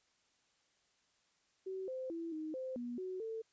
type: tone with pitch steps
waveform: sine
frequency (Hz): 379.4 / 518 / 332.6 / 312.2 / 519 / 241.8 / 371.7 / 446.7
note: F#4 / C5 / E4 / D#4 / C5 / B3 / F#4 / A4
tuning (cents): +43 / -17 / +16 / +6 / -14 / -36 / +8 / +26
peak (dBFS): -39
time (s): 1.66-3.42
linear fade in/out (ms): 10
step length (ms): 220
effects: white hiss -75 dBFS RMS until 3.52 s + resampled to 16000 Hz